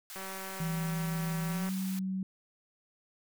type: high-pass noise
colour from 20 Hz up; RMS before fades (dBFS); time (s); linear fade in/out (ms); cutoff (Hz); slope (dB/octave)
white; -45; 0.1-1.99; 0; 720; 48
type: click train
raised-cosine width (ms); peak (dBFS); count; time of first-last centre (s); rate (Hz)
0.5; -28; 293; 0.16-1.689; 191
type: tone with pitch glide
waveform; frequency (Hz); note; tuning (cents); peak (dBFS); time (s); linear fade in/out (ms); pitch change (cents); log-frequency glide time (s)
sine; 164.81 to 189.32; E3 to F#3; 0 to +40; -31; 0.6-2.23; 2; +240; 1.47-1.7
effects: none